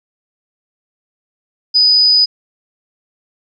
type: tone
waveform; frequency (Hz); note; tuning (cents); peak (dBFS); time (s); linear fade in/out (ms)
sine; 4978; D#8; 0; -7; 1.74-2.26; 20
effects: none